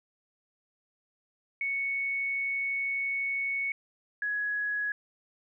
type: tone pair in turn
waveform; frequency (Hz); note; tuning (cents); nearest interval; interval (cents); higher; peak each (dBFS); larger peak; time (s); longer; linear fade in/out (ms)
sine; 2217 / 1675.3; C#7 / G#6; 0 / +15; perfect fourth; 485; first; -28; neither; 1.61-3.72 / 4.22-4.92; first; 2
effects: none